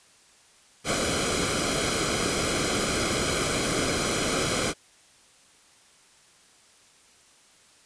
pink noise with comb filter, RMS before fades -26 dBFS, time 0.84-4.74 s, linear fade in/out 50 ms, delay 1.1 ms, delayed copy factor -0.7, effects white hiss -57 dBFS RMS until 7.85 s + resampled to 22050 Hz

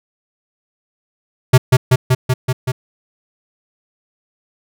square tone with echo, 128.1 Hz, C3, 36 cents flat, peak -4 dBFS, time 1.53-1.58 s, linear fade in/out 10 ms, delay 190 ms, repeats 6, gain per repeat -2 dB, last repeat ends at 2.72 s, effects none

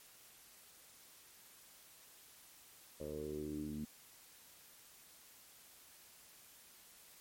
10% pulse tone with low-pass filter sweep, 75.5 Hz, D2, 48 cents sharp, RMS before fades -43 dBFS, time 3-3.85 s, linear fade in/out 5 ms, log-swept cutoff 550 to 230 Hz, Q 5.5, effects white hiss -61 dBFS RMS until 7.2 s + MP3 64 kbps

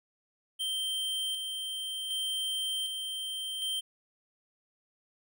square tone with tremolo, 3136 Hz, G7, in tune, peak -31 dBFS, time 0.59-3.81 s, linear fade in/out 20 ms, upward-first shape square, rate 0.66 Hz, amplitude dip 35%, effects none

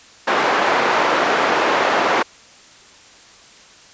white band-pass noise, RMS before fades -17 dBFS, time 0.27-2.23 s, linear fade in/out 10 ms, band 360 to 1300 Hz, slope 12 dB/octave, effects white hiss -45 dBFS RMS until 3.93 s + resampled to 16000 Hz

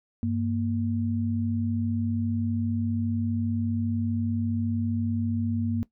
sine tone pair together, 98.13 / 233.1 Hz, G2 / A#3, +2 / 0 cents, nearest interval octave + minor third, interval 1498 cents, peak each -28 / -26 dBFS, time 0.23-5.83 s, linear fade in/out 0 ms, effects noise-tail reverb RT60 0.1 s tail -17 dB re dry

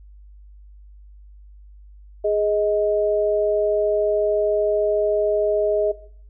sine tone pair together, 415.3 / 628.8 Hz, G#4 / D#5, 0 / +18 cents, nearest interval perfect fifth, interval 718 cents, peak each -20 dBFS, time 2.24-5.92 s, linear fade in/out 10 ms, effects noise-tail reverb RT60 0.6 s tail -18 dB re dry + added 50 Hz sine -42 dBFS peak until 6.29 s

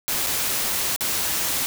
white noise with dropouts, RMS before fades -24 dBFS, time 0.08-1.66 s, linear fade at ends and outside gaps 0 ms, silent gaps 0.264-0.269 / 0.962-1.008 s, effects none

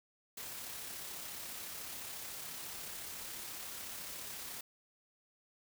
white noise with amplitude modulation, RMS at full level -44 dBFS, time 0.37-4.61 s, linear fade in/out 5 ms, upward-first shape sine, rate 34.1 Hz, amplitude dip 25%, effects none

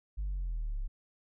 sine exponential sweep, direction down, 52.2 to 32.7 Hz, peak -30 dBFS, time 0.17-0.88 s, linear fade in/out 20 ms, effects tanh soft clip ceiling -30 dBFS

